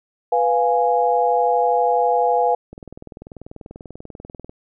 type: chord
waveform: sine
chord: F diminished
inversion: second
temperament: equal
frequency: 493.9 / 698.5 / 830.6 Hz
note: Cb5 / F5 / Ab5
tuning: 0 / 0 / 0 cents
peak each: -19 dBFS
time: 0.32-2.55 s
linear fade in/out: 5 ms
type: click train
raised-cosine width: 2 ms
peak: -23 dBFS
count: 37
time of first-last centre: 2.73-4.495 s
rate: 20.4 Hz
effects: none